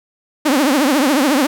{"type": "tone with vibrato", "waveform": "sawtooth", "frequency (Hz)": 280, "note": "C#4", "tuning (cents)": 18, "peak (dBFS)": -8, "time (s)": [0.45, 1.47], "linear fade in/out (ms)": 10, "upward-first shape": "triangle", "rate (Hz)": 14, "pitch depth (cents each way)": 230, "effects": []}